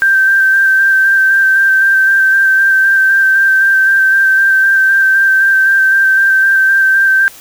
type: tone with vibrato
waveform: sine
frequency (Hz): 1566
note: G6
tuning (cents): -2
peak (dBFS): -6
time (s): 0.02-7.28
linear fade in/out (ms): 0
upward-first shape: square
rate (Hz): 3.9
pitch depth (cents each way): 15
effects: white hiss -36 dBFS RMS until 7.4 s